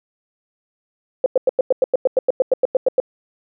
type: tone bursts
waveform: sine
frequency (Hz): 518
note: C5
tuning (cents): -17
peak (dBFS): -10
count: 16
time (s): 1.24-3.001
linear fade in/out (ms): 2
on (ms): 21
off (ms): 95
effects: none